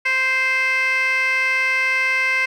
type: tone with band-pass filter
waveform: 15% pulse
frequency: 522 Hz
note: C5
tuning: 4 cents flat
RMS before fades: -19 dBFS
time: 0.05-2.46 s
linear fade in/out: 10 ms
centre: 2300 Hz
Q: 4.5
effects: none